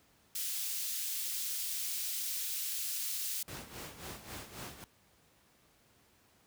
white high-pass noise, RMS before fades -37 dBFS, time 0.35-3.43 s, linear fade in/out 5 ms, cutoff 3200 Hz, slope 12 dB/octave
pink noise with tremolo, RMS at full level -43 dBFS, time 3.48-4.84 s, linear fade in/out 0 ms, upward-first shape sine, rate 3.7 Hz, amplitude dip 70%
effects pink hiss -67 dBFS RMS until 6.46 s + high-pass 60 Hz 12 dB/octave

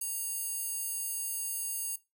square tone with high-pass filter, 932.3 Hz, A#5, in tune, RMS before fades -35 dBFS, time 0.01-1.96 s, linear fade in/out 5 ms, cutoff 9900 Hz, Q 1.9, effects noise-tail reverb RT60 0.2 s tail -17 dB re dry

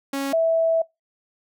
sawtooth / sine tone pair in turn, 275.5 / 655.3 Hz, C#4 / E5, -11 / -10 cents, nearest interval octave + minor third, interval 1501 cents, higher second, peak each -20 / -16 dBFS, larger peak second, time 0.13-0.33 / 0.33-0.82 s, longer second, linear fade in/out 5 ms, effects noise-tail reverb RT60 0.2 s tail -24 dB re dry

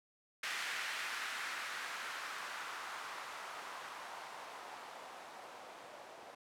violet noise with low-pass filter sweep, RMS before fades -45 dBFS, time 0.43-6.35 s, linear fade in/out 5 ms, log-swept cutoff 1900 to 630 Hz, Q 1.6, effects none

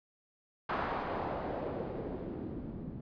white noise with low-pass filter sweep, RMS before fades -38 dBFS, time 0.69-3.01 s, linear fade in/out 5 ms, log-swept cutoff 1200 to 200 Hz, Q 1.5, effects resampled to 11025 Hz

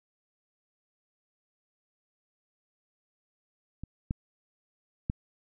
clicks, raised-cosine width 5 ms, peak -26 / -17 / -16 dBFS, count 3, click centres 3.836 / 4.109 / 5.099 s, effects none

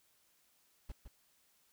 brown noise with echo, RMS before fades -43 dBFS, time 0.89-0.92 s, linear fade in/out 5 ms, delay 160 ms, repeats 1, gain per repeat -7 dB, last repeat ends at 1.08 s, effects white hiss -72 dBFS RMS until 1.72 s

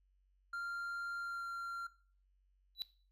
triangle tone with pitch glide, 1391 to 1379.8 Hz, F6 to F6, -7 to -21 cents, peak -37 dBFS, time 0.53-1.87 s, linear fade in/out 5 ms, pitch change -14 cents, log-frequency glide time 1.19-1.47 s
triangle tone with exponential growth, 3951 Hz, B7, in tune, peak -31 dBFS, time 2.75-2.82 s, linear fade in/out 0 ms, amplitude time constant 15 ms
effects noise-tail reverb RT60 0.4 s tail -17 dB re dry + added 47 Hz sine -70 dBFS peak until 3.11 s

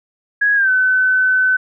sine tone with pitch glide, 1661.2 to 1514.6 Hz, G#6 to F#6, 0 to +40 cents, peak -11 dBFS, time 0.41-1.57 s, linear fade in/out 10 ms, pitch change -160 cents, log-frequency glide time 0.55-0.7 s, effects none

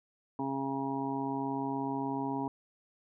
harmonic tone, 136.4 Hz, C#3, 28 cents flat, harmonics 1 / 2 / 3 / 5 / 6 / 7, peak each -43 / -34 / -41 / -44 / -40 / -38 dBFS, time 0.39-2.48 s, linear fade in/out 2 ms, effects none

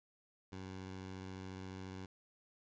15% pulse tone with vibrato, 94.3 Hz, F#2, 33 cents sharp, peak -39 dBFS, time 0.52-2.06 s, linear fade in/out 5 ms, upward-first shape triangle, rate 20 Hz, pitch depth 41 cents each way, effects resampled to 16000 Hz

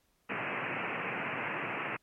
white band-pass noise, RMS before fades -36 dBFS, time 0.29-1.97 s, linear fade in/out 10 ms, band 110 to 2700 Hz, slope 96 dB/octave, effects pink hiss -73 dBFS RMS until 2.02 s + MP3 64 kbps

